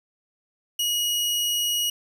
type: tone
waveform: sawtooth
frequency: 2900 Hz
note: F#7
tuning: 35 cents flat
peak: -19 dBFS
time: 0.79-1.9 s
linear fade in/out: 5 ms
effects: none